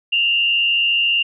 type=tone with frequency modulation; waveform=sine; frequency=2794 Hz; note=F7; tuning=in tune; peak=-14 dBFS; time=0.12-1.23 s; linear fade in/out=10 ms; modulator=123 Hz; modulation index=0.58; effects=none